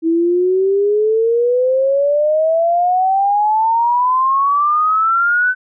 sine exponential sweep, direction up, 322.9 to 1518 Hz, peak -11 dBFS, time 0.02-5.55 s, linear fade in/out 50 ms, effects none

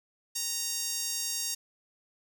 sawtooth tone with high-pass filter, 930 Hz, A#5, 4 cents flat, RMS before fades -33 dBFS, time 0.35-1.55 s, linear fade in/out 10 ms, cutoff 5900 Hz, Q 1.8, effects none

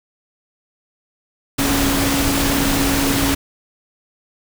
sine tone in noise, 277.2 Hz, C#4, in tune, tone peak -19 dBFS, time 1.58-3.35 s, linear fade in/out 10 ms, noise pink, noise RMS -19 dBFS, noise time 1.58-3.35 s, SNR -3 dB, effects none

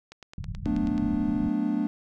click train, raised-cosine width 0.2 ms, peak -26 dBFS, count 9, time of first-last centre 0.12-0.979 s, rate 9.31 Hz
pink low-pass noise, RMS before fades -35 dBFS, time 0.38-1.49 s, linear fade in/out 2 ms, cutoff 200 Hz, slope 96 dB/octave
triangle chord, B minor seventh, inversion second, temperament equal, 185 / 220 / 246.9 / 293.7 Hz, F#3 / A3 / B3 / D4, 0 / 0 / 0 / 0 cents, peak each -32 / -26 / -28 / -26 dBFS, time 0.66-1.87 s, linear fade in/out 0 ms
effects none

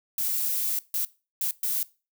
violet noise bursts at uneven times, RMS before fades -27 dBFS, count 4, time 0.18-0.79 / 0.94-1.05 / 1.41-1.51 / 1.63-1.83 s, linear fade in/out 2 ms, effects noise-tail reverb RT60 0.3 s tail -20 dB re dry

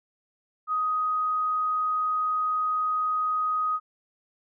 sine tone, 1252 Hz, D#6, 10 cents sharp, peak -23 dBFS, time 0.67-3.8 s, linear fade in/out 50 ms, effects none

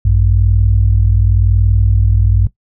sine tone pair together, 56.69 / 97.6 Hz, A#1 / G2, -48 / -7 cents, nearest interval major sixth, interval 941 cents, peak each -10 dBFS, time 0.05-2.47 s, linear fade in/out 5 ms, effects noise-tail reverb RT60 0.1 s tail -17 dB re dry + tanh soft clip ceiling 0 dBFS

